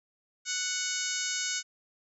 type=harmonic tone; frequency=740 Hz; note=F#5; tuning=in tune; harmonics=2 / 3 / 4 / 5 / 6 / 7 / 8 / 9 / 10; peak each=-38 / -39 / -40 / -40 / -40 / -39 / -39 / -35 / -40 dBFS; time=0.45-1.63 s; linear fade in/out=50 ms; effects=none